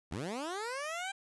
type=linear sweep; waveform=15% pulse; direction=up; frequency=65.41 to 796 Hz; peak=-30 dBFS; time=0.11-1.12 s; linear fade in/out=10 ms; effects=resampled to 24000 Hz + 12-bit